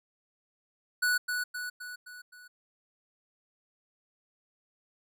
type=tone with echo; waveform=square; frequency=1476 Hz; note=F#6; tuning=5 cents flat; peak=-25 dBFS; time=1.02-1.18 s; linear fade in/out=10 ms; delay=260 ms; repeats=5; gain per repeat=-5 dB; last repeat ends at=2.48 s; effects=none